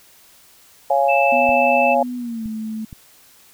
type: chord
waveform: sine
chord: Db major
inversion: none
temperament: just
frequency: 554.4 / 693 / 831.5 Hz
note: Db5 / F5 / Ab5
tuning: 0 / -14 / +2 cents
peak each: -18 dBFS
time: 0.9-2.03 s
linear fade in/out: 5 ms
type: tone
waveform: sine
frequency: 2637 Hz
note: E7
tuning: in tune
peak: -19 dBFS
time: 1.08-1.95 s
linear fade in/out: 20 ms
type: tone with pitch glide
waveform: sine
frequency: 247.2 to 219 Hz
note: B3 to A3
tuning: +2 to -8 cents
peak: -24 dBFS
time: 1.32-2.85 s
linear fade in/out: 5 ms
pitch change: -210 cents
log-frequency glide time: 2.17-2.46 s
type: clicks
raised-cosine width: 5 ms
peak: -23 dBFS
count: 3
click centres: 1.492 / 2.458 / 2.928 s
effects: white hiss -50 dBFS RMS until 3.53 s